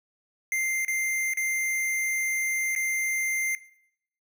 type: tone with dropouts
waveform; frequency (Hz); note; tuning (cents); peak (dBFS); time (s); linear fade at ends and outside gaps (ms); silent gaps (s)
square; 2093; C7; 0; -25; 0.52-3.55; 1; 0.849-0.881 / 1.336-1.372 / 2.751-2.761
effects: noise-tail reverb RT60 0.7 s tail -19 dB re dry